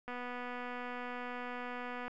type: click train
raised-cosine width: 0.5 ms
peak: -28 dBFS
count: 493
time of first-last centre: 0.08-2.08 s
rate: 246 Hz
effects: none